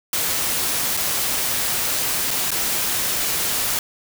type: noise with dropouts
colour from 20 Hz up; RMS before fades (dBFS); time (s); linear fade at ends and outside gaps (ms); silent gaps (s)
white; -22; 0.13-3.79; 1; 0.969-0.973 / 2.307-2.311 / 2.506-2.516
effects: none